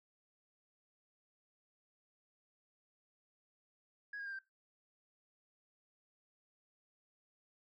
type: tone with pitch steps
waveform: sine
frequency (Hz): 1661.2 / 1628.9 / 1597.2 / 1566.2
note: G#6 / G#6 / G6 / G6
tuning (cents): 0 / -34 / +32 / -2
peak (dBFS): -40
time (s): 4.13-4.39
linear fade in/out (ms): 5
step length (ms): 65
effects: noise-tail reverb RT60 0.2 s tail -17 dB re dry + tanh soft clip ceiling -39 dBFS